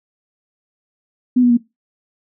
sine tone with pitch steps, 250 / 243.9 / 237.9 Hz, B3 / B3 / A#3, +21 / -21 / +35 cents, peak -9 dBFS, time 1.36-1.573 s, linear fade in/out 10 ms, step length 71 ms, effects noise-tail reverb RT60 0.2 s tail -19 dB re dry

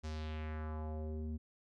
square tone with low-pass filter sweep, 77.78 Hz, D#2, in tune, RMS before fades -41 dBFS, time 0.03-1.38 s, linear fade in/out 20 ms, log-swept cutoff 6400 to 230 Hz, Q 1.9, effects none

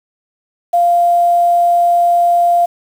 sine tone with quantisation, 695 Hz, F5, 9 cents flat, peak -8 dBFS, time 0.73-2.66 s, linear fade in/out 10 ms, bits 6, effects none

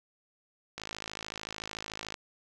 click train, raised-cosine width 0.2 ms, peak -20 dBFS, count 74, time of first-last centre 0.78-2.142 s, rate 53.6 Hz, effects none

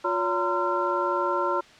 sine tone cluster, 355.8 / 567 / 925 / 1026 / 1364 Hz, F4 / C#5 / A#5 / C6 / F6, +32 / +39 / -14 / -34 / -41 cents, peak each -29 dBFS, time 0.04-1.61 s, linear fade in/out 10 ms, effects white hiss -50 dBFS RMS until 1.79 s + low-pass 4000 Hz 12 dB/octave

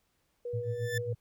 sine tone, 483.1 Hz, B4, 38 cents flat, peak -34 dBFS, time 0.45-1.13 s, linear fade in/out 5 ms
sine tone with tremolo, 112.8 Hz, A2, 44 cents sharp, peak -30 dBFS, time 0.53-1.15 s, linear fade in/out 10 ms, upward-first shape sine, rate 7.3 Hz, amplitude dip 90%
40% pulse tone with exponential growth, 1760 Hz, A6, in tune, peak -30 dBFS, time 0.63-0.98 s, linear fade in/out 5 ms, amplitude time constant 74 ms
effects pink hiss -75 dBFS RMS until 1.2 s

